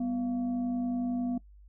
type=tone with frequency modulation; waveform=sine; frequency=247 Hz; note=B3; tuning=in tune; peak=-28 dBFS; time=0-1.38 s; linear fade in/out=5 ms; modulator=443 Hz; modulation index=0.4; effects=noise-tail reverb RT60 0.1 s tail -20 dB re dry + added 50 Hz sine -51 dBFS peak until 1.68 s